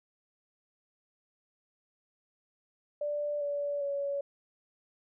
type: tone with pitch steps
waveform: sine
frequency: 587.3 / 575.2 / 563.4 Hz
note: D5 / D5 / C#5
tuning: 0 / -36 / +28 cents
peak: -30 dBFS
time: 3.01-4.21 s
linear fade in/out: 5 ms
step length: 400 ms
effects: none